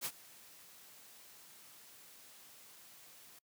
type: noise with ADSR envelope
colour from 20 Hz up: white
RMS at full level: -37 dBFS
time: 0.01-3.39 s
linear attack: 43 ms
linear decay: 56 ms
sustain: -21 dB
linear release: 6 ms
effects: noise-tail reverb RT60 0.1 s tail -25 dB re dry + high-pass 100 Hz 12 dB/octave